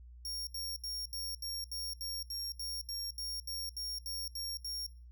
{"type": "tone bursts", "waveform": "sawtooth", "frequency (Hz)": 5550, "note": "F8", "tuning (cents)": -12, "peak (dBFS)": -35, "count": 16, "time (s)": [0.25, 4.865], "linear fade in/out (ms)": 2, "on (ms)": 220, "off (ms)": 73, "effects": ["noise-tail reverb RT60 0.4 s tail -22 dB re dry", "added 60 Hz sine -50 dBFS peak until 5.11 s"]}